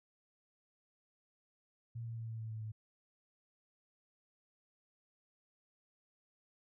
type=tone with pitch steps; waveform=sine; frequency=116.2 / 114.93 / 113.68 / 112.44 / 111.21 / 110 / 108.79 Hz; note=A#2 / A#2 / A#2 / A2 / A2 / A2 / A2; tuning=-5 / -24 / -43 / +38 / +19 / 0 / -19 cents; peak=-40 dBFS; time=1.95-2.72 s; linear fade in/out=10 ms; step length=110 ms; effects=none